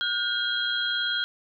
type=tone cluster; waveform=sine; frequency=1438 / 1557 / 3262 / 4058 Hz; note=F#6 / G6 / G#7 / B7; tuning=-50 / -12 / -32 / +46 cents; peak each=-29 / -33 / -27 / -35 dBFS; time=0.01-1.24 s; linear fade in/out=0 ms; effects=none